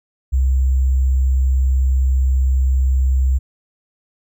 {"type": "tone with sample-and-hold", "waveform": "sine", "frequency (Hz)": 65.41, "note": "C2", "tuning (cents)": 0, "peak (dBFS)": -12, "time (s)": [0.32, 3.39], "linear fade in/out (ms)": 20, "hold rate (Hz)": 7350, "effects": []}